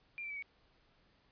sine tone with pitch steps, 2387 / 2337 / 2287 / 2239 Hz, D7 / D7 / D7 / C#7, +28 / -9 / -47 / +17 cents, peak -40 dBFS, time 0.18-0.424 s, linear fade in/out 0 ms, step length 61 ms, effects pink hiss -70 dBFS RMS until 1.31 s + resampled to 11025 Hz

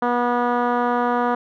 10% pulse tone with low-pass filter, 242.7 Hz, B3, 30 cents flat, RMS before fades -20 dBFS, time 0.02-1.35 s, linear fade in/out 5 ms, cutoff 1200 Hz, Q 1.2, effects none

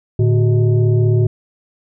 sine tone with frequency modulation, 111.8 Hz, A2, 28 cents sharp, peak -10 dBFS, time 0.19-1.27 s, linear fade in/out 5 ms, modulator 259 Hz, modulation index 0.77, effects none

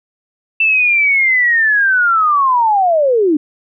sine linear sweep, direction down, 2672 to 283.6 Hz, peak -9 dBFS, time 0.6-3.37 s, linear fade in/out 5 ms, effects none

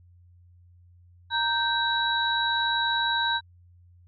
sine tone cluster, 932 / 1562 / 3899 Hz, A#5 / G6 / B7, -1 / -7 / -23 cents, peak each -27 dBFS, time 1.3-3.41 s, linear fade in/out 50 ms, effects added 88 Hz sine -52 dBFS peak until 4.07 s

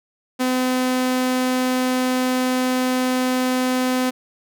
sawtooth tone, 254.7 Hz, C4, 46 cents flat, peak -14 dBFS, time 0.39-4.11 s, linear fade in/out 20 ms, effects none

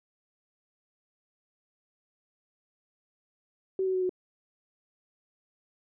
sine tone with pitch steps, 380.2 / 375.6 / 371.1 / 366.6 Hz, F#4 / F#4 / F#4 / F#4, +47 / +26 / +5 / -16 cents, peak -25 dBFS, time 3.79-4.094 s, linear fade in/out 2 ms, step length 76 ms, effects none

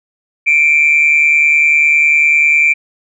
sine tone with amplitude modulation, 2351 Hz, D7, 1 cent sharp, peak -3 dBFS, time 0.46-2.74 s, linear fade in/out 20 ms, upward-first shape sine, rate 150 Hz, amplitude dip 65%, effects tanh soft clip ceiling -2 dBFS

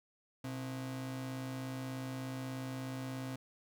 45% pulse ring-modulated tone, 195.1 Hz, G3, 8 cents flat, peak -36 dBFS, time 0.44-3.36 s, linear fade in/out 5 ms, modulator 69.2 Hz, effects none

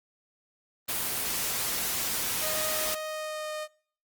white noise, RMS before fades -30 dBFS, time 0.88-2.95 s, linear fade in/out 10 ms
sawtooth tone with pitch glide, 622.3 to 614.1 Hz, D#5 to D#5, 0 to -23 cents, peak -29 dBFS, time 2.4-3.68 s, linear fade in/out 50 ms, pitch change -23 cents, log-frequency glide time 3.05-3.51 s
effects noise-tail reverb RT60 0.5 s tail -22 dB re dry + Opus 24 kbps

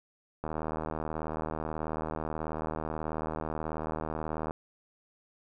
click train, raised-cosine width 1 ms, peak -20 dBFS, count 320, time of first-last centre 0.44-4.509 s, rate 78.4 Hz, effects none

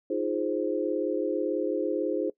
sine chord, F minor seventh, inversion third, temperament equal, 311.1 / 349.2 / 415.3 / 523.3 Hz, Eb4 / F4 / Ab4 / C5, 0 / 0 / 0 / 0 cents, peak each -31 dBFS, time 0.1-2.3 s, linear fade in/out 5 ms, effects noise-tail reverb RT60 0.1 s tail -21 dB re dry

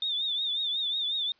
sine tone with vibrato, 3600 Hz, A7, 39 cents sharp, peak -27 dBFS, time 0.02-1.32 s, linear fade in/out 2 ms, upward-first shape triangle, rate 5.5 Hz, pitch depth 94 cents each way, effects white hiss -64 dBFS RMS until 1.39 s + resampled to 11025 Hz

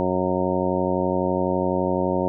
harmonic tone, 91.9 Hz, F#2, 11 cents flat, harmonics 1 / 2 / 3 / 4 / 5 / 6 / 7 / 8 / 10, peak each -33 / -27 / -28 / -26 / -32 / -26 / -30 / -33 / -29 dBFS, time 0-2.28 s, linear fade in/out 0 ms, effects none

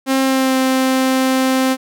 sawtooth tone with pitch glide, 266.3 to 261.6 Hz, C4 to C4, +31 to 0 cents, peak -9 dBFS, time 0.06-1.77 s, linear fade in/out 50 ms, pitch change -31 cents, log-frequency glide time 0.22-0.56 s, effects none

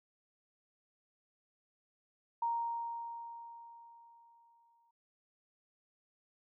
sine tone with exponential decay, 932.3 Hz, A#5, in tune, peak -30 dBFS, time 2.42-4.91 s, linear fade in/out 5 ms, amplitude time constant 540 ms, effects none

